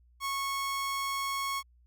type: tone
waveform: sawtooth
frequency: 1100 Hz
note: C#6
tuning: 14 cents flat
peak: -27 dBFS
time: 0.2-1.63 s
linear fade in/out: 50 ms
effects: added 60 Hz sine -59 dBFS peak until 1.86 s